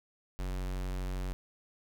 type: tone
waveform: square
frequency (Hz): 46.25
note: F#1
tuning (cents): 0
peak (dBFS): -34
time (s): 0.39-1.33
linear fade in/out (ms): 0
effects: none

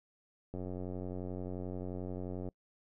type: click train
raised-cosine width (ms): 2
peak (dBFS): -28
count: 179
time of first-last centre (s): 0.54-2.487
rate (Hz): 91.4
effects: noise-tail reverb RT60 0.1 s tail -26 dB re dry

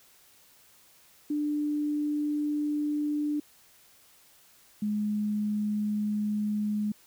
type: tone pair in turn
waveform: sine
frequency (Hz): 296.5 / 209.7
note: D4 / G#3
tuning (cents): +17 / +17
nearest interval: tritone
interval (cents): 600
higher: first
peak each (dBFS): -26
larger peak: neither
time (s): 1.3-3.4 / 4.82-6.92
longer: neither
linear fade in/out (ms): 5
effects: white hiss -59 dBFS RMS until 7.06 s

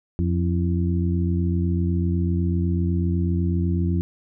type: harmonic tone with a mistuned harmonic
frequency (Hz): 88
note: F2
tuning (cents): +14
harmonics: 1 / 2 / 3 / 4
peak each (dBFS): -21 / -24 / -31 / -30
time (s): 0.19-4.01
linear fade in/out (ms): 0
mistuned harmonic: 4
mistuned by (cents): -81
effects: none

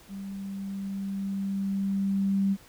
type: tone with level ramp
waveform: sine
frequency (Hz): 196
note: G3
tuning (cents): 0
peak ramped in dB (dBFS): -35 to -21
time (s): 0.08-2.57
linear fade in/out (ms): 50
effects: pink hiss -54 dBFS RMS until 2.68 s

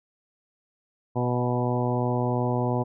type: harmonic tone with a mistuned harmonic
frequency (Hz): 122.9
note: B2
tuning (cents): -8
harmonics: 1 / 2 / 3 / 4 / 5 / 6 / 7 / 8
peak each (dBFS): -26 / -29 / -31 / -32 / -33 / -34 / -34 / -35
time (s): 1.15-2.84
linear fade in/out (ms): 20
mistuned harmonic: 5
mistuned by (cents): +16
effects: none

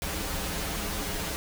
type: noise with comb filter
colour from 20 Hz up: pink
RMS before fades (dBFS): -32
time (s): 0.02-1.36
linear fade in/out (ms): 0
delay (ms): 8.2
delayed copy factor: -1
effects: none

